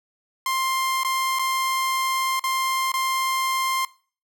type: tone with dropouts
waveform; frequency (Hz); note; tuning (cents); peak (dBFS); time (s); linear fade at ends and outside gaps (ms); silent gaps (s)
sawtooth; 1053; C6; +11; -18; 0.46-3.85; 2; 1.034-1.047 / 1.388-1.393 / 2.395-2.439 / 2.919-2.939
effects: noise-tail reverb RT60 0.4 s tail -20 dB re dry